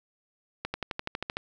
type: accelerating click train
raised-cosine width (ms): 0.3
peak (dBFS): -15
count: 10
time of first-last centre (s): 0.65-1.369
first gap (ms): 90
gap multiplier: 0.97
effects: none